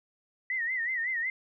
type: tone with vibrato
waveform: sine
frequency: 1946 Hz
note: B6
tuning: 26 cents flat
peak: -28 dBFS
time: 0.5-1.3 s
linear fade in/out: 2 ms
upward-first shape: sine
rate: 5.4 Hz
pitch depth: 120 cents each way
effects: none